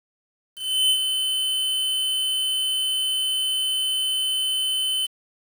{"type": "tone with ADSR envelope", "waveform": "square", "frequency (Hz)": 3045, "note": "F#7", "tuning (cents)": 49, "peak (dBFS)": -16, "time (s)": [0.55, 5.07], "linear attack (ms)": 350, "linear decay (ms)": 73, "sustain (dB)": -6, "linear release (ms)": 18, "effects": ["7-bit"]}